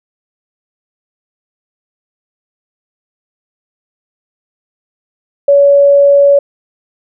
sine tone, 565 Hz, C#5, 33 cents sharp, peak -3 dBFS, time 5.48-6.39 s, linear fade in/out 5 ms, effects none

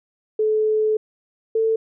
sine tone pair in turn, 431.9 / 445.8 Hz, A4 / A4, -32 / +23 cents, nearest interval minor second, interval 55 cents, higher second, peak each -16 / -16 dBFS, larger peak neither, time 0.39-0.97 / 1.55-1.76 s, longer first, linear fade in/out 5 ms, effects none

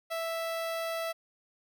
sawtooth tone with notch filter, 659.3 Hz, E5, in tune, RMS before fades -34 dBFS, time 0.1-1.13 s, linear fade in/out 20 ms, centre 7200 Hz, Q 2, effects none

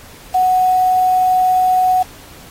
sine tone with quantisation, 740 Hz, F#5, in tune, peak -10 dBFS, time 0.34-2.03 s, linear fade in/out 10 ms, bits 5, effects pink hiss -40 dBFS RMS until 2.5 s + AAC 48 kbps

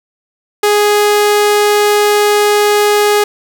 sawtooth tone, 415.3 Hz, G#4, in tune, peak -4 dBFS, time 0.63-3.24 s, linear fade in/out 5 ms, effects none

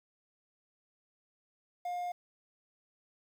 triangle tone with quantisation, 710 Hz, F5, 28 cents sharp, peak -32 dBFS, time 1.85-2.12 s, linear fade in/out 5 ms, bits 10, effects none

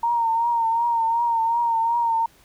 sine tone with vibrato, 925 Hz, A#5, 14 cents flat, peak -18 dBFS, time 0.03-2.26 s, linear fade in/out 5 ms, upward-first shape triangle, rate 2.7 Hz, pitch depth 52 cents each way, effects pink hiss -55 dBFS RMS until 2.44 s

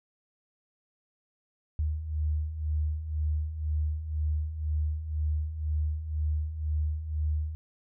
sine beating tone pair, 75.1 / 77.1 Hz, D2 / D#2, +39 / -15 cents, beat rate 2 Hz, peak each -34 / -28 dBFS, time 1.79-7.55 s, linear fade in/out 0 ms, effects none

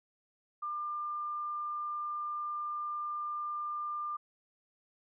sine tone, 1197 Hz, D6, 33 cents sharp, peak -34 dBFS, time 0.62-4.17 s, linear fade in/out 10 ms, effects none

